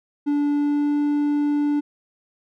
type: tone with pitch glide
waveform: triangle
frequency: 290.1 to 292.3 Hz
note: D4 to D4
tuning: -21 to -8 cents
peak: -16 dBFS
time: 0.26-1.81 s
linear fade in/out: 20 ms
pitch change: +13 cents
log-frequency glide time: 0.5-0.98 s
effects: none